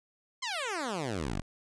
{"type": "exponential sweep", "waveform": "10% pulse", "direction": "down", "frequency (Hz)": [1085, 40.2], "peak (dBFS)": -24, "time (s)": [0.42, 1.42], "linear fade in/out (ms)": 10, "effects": ["resampled to 22050 Hz"]}